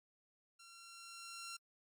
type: tone with level ramp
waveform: 10% pulse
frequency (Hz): 1368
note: F6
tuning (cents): -36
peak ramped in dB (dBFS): -50 to -37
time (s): 0.59-1.57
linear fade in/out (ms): 10
effects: AAC 64 kbps